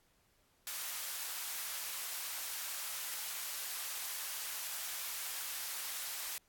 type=high-pass noise; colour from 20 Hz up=white; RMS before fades=-41 dBFS; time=0.67-6.38 s; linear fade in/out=0 ms; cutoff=860 Hz; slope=12 dB/octave; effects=pink hiss -72 dBFS RMS until 6.48 s + AAC 64 kbps